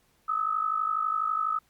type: tone pair together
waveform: sine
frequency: 1244.5 / 1296.6 Hz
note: D#6 / E6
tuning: 0 / -29 cents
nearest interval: minor second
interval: 71 cents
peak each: -29 / -27 dBFS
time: 0.28-1.59 s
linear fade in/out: 10 ms
effects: pink hiss -67 dBFS RMS until 1.69 s + Opus 48 kbps